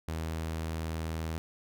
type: tone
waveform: sawtooth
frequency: 80.5 Hz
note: E2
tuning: 41 cents flat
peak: -29 dBFS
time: 0.08-1.38 s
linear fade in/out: 0 ms
effects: none